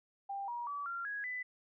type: tone with pitch steps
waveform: sine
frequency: 793 / 954 / 1147.7 / 1380.7 / 1661 / 1998.2 Hz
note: G5 / A#5 / D6 / F6 / G#6 / B6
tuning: +20 / +40 / -40 / -20 / 0 / +20 cents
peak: -37 dBFS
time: 0.29-1.43 s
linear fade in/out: 10 ms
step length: 190 ms
effects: none